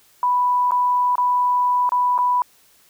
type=tone with dropouts; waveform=sine; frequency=987.8 Hz; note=B5; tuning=in tune; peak=-15 dBFS; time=0.23-2.42 s; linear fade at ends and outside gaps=1 ms; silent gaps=0.709-0.719 / 1.155-1.181 / 1.892-1.92 / 2.179-2.187 s; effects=white hiss -55 dBFS RMS until 2.89 s